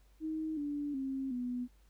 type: tone with pitch steps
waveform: sine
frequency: 314.8 / 290.3 / 267.8 / 247 Hz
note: D#4 / D4 / C4 / B3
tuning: +20 / -20 / +40 / 0 cents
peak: -34 dBFS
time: 0.2-1.68 s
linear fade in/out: 50 ms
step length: 370 ms
effects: added 50 Hz sine -61 dBFS peak until 1.89 s + pink hiss -72 dBFS RMS until 1.89 s